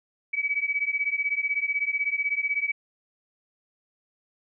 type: beating tone pair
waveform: sine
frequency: 2273 / 2289 Hz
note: C#7 / D7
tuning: +43 / -45 cents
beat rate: 16 Hz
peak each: -27 dBFS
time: 0.33-2.72 s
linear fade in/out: 10 ms
effects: none